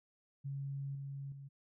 sine tone with level steps, 138.59 Hz, C#3, in tune, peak -38 / -41 / -47 dBFS, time 0.44-1.49 s, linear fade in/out 20 ms, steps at 0.95 / 1.32 s, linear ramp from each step 2 ms, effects none

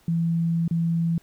sine tone with dropouts, 166.9 Hz, E3, 22 cents sharp, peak -20 dBFS, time 0.08-1.18 s, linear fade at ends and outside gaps 2 ms, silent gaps 0.679-0.71 s, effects pink hiss -59 dBFS RMS until 1.22 s

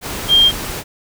sine tone in noise, 3200 Hz, G7, 35 cents sharp, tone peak -7 dBFS, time 0.28-0.52 s, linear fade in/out 50 ms, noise pink, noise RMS -25 dBFS, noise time 0.01-0.84 s, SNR +15 dB, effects none

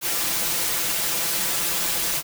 white noise with comb filter, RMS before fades -24 dBFS, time 0.01-2.23 s, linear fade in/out 50 ms, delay 5.9 ms, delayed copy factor +0.8, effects none

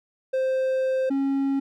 triangle tone pair in turn, 523.3 / 273.9 Hz, C5 / C#4, 0 / -21 cents, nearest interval major seventh, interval 1121 cents, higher first, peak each -19 dBFS, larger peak neither, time 0.33-1.1 / 1.1-1.6 s, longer first, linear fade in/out 10 ms, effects none

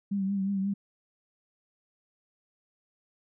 sine tone with vibrato, 196 Hz, G3, in tune, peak -26 dBFS, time 0.11-0.74 s, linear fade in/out 10 ms, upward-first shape triangle, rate 5.6 Hz, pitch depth 54 cents each way, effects none

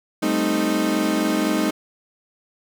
35% pulse chord, A half-diminished seventh, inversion third, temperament equal, 196 / 220 / 261.6 / 311.1 Hz, G3 / A3 / C4 / Eb4, 0 / 0 / 0 / 0 cents, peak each -25 / -23 / -25 / -20 dBFS, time 0.22-1.71 s, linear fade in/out 10 ms, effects none

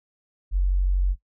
sine tone, 46.25 Hz, F#1, in tune, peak -18 dBFS, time 0.51-1.16 s, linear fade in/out 50 ms, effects noise-tail reverb RT60 0.1 s tail -19 dB re dry

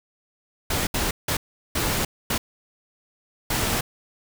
pink noise bursts at uneven times, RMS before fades -24 dBFS, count 6, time 0.7-0.87 / 0.94-1.11 / 1.28-1.37 / 1.75-2.05 / 2.3-2.38 / 3.5-3.81 s, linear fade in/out 5 ms, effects none

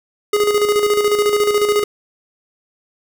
square tone with tremolo, 415.3 Hz, G#4, in tune, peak -12 dBFS, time 0.33-1.84 s, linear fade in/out 5 ms, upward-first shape square, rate 14 Hz, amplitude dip 50%, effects none

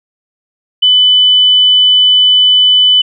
sine tone, 3000 Hz, F#7, 23 cents sharp, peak -4 dBFS, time 0.82-3.02 s, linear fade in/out 10 ms, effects none

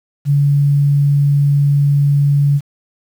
sine tone, 142.7 Hz, D3, 49 cents flat, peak -9 dBFS, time 0.25-2.61 s, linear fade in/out 50 ms, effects 7-bit

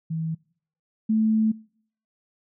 sine tone pair in turn, 161.3 / 219 Hz, E3 / A3, -37 / -8 cents, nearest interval perfect fourth, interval 529 cents, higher second, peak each -25 / -18 dBFS, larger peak second, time 0.1-0.35 / 1.09-1.52 s, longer second, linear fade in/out 10 ms, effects noise-tail reverb RT60 0.6 s tail -25 dB re dry

